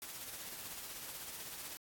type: noise with tremolo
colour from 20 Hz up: white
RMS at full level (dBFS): -45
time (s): 0.02-1.77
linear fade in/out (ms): 0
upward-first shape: sine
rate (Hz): 16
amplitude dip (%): 35
effects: AAC 64 kbps